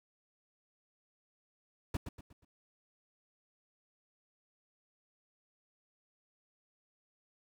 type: noise with echo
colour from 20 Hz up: brown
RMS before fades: -34 dBFS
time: 1.94-1.97 s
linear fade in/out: 5 ms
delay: 120 ms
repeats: 4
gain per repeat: -8 dB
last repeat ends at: 2.45 s
effects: none